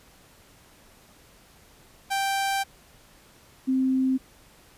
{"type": "tone pair in turn", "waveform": ["sawtooth", "sine"], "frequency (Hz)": [784, 261.6], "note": ["G5", "C4"], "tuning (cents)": [0, 0], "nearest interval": "octave + perfect fifth", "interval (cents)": 1900, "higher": "first", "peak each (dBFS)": -20, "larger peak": "neither", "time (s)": [[2.1, 2.64], [3.67, 4.18]], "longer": "first", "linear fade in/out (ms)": 20, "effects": ["pink hiss -55 dBFS RMS until 4.77 s", "resampled to 32000 Hz"]}